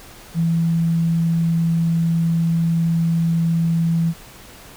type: tone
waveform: sine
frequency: 166 Hz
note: E3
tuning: 12 cents sharp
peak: -15 dBFS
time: 0.34-4.14 s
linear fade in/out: 50 ms
effects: pink hiss -42 dBFS RMS until 4.76 s